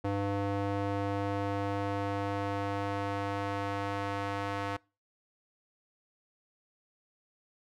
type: tone with band-pass filter sweep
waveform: square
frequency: 100.1 Hz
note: G2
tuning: 37 cents sharp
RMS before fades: -33 dBFS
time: 0.04-4.77 s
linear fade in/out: 10 ms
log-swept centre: 520 to 1100 Hz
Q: 0.78
effects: noise-tail reverb RT60 0.3 s tail -24 dB re dry